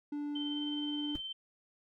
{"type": "tone with pitch glide", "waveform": "triangle", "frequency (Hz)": [292.2, 294.7], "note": ["D4", "D4"], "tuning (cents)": [-9, 6], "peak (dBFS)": -33, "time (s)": [0.12, 1.16], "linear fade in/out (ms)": 5, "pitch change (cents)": 15, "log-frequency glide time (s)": [0.49, 0.59]}
{"type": "tone with tremolo", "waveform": "sine", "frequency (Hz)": 3100, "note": "G7", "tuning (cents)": -20, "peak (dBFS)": -37, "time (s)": [0.35, 1.33], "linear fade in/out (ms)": 10, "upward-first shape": "sine", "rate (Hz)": 19, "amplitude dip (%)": 35}
{"type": "noise with exponential decay", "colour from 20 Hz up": "brown", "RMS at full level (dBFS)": -38, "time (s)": [1.15, 1.23], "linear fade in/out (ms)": 1, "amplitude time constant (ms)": 16}
{"effects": []}